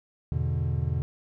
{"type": "chord", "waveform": "triangle", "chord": "E dominant seventh", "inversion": "none", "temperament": "equal", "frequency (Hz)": [82.41, 103.83, 123.47, 146.83], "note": ["E2", "G#2", "B2", "D3"], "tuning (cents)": [0, 0, 0, 0], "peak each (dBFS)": [-27, -33, -27, -29], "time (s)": [0.32, 1.02], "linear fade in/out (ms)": 0, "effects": []}